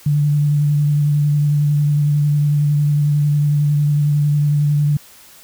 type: tone with vibrato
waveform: sine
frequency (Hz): 146.83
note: D3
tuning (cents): 0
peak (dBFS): -12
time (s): 0.06-4.97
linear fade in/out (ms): 5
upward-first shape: sine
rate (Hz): 11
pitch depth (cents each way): 18
effects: white hiss -44 dBFS RMS until 5.43 s